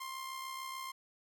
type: tone with amplitude modulation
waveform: sawtooth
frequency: 1055 Hz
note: C6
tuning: 14 cents sharp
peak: -35 dBFS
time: 0-0.92 s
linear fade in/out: 10 ms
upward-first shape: sine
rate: 66.8 Hz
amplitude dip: 45%
effects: none